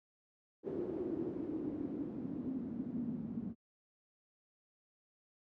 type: noise with low-pass filter sweep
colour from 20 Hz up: white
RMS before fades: -40 dBFS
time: 0.63-3.55 s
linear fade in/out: 50 ms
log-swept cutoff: 370 to 220 Hz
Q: 6.4
effects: high-pass 100 Hz 12 dB/octave